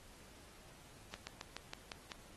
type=slowing click train; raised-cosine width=0.2 ms; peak=-26 dBFS; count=7; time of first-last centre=1.14-2.118 s; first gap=130 ms; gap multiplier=1.09; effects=pink hiss -60 dBFS RMS until 2.36 s + AAC 32 kbps